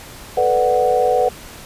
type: chord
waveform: sine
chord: B minor seventh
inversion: third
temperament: equal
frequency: 440 / 493.9 / 587.3 / 740 Hz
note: A4 / B4 / D5 / F#5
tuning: 0 / 0 / 0 / 0 cents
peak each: -22 / -16 / -22 / -17 dBFS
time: 0.37-1.29 s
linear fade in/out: 5 ms
effects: pink hiss -37 dBFS RMS until 1.65 s + resampled to 32000 Hz